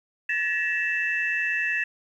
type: tone cluster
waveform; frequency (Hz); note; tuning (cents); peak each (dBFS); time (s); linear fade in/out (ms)
sine; 1723 / 1893 / 2649; A6 / A#6 / E7; -37 / +26 / +8; -27; 0.29-1.84; 5
effects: tanh soft clip ceiling -14 dBFS + 10-bit